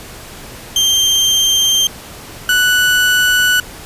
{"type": "tone pair in turn", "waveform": "30% pulse", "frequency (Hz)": [3158, 1481.8], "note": ["G7", "F#6"], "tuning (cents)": [12, 2], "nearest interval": "octave + minor second", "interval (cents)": 1310, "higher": "first", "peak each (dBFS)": -7, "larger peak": "neither", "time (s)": [[0.76, 1.87], [2.49, 3.6]], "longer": "neither", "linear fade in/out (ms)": 2, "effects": ["pink hiss -33 dBFS RMS until 3.85 s", "resampled to 32000 Hz"]}